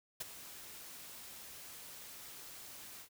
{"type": "noise with ADSR envelope", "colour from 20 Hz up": "white", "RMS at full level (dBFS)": -38, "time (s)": [0.2, 3.09], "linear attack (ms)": 10, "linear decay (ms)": 20, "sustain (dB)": -13, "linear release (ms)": 81, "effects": []}